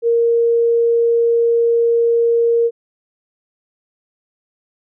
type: tone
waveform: sine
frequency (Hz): 466.2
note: A#4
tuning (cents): 0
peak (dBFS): -11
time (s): 0.02-2.71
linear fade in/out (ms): 50
effects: none